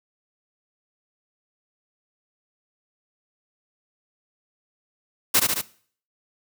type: noise with echo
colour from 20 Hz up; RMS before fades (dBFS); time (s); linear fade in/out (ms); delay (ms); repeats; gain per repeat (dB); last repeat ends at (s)
white; -17; 5.34-5.4; 10; 72; 3; -3; 5.616
effects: noise-tail reverb RT60 0.5 s tail -19 dB re dry + high-pass 60 Hz 12 dB/octave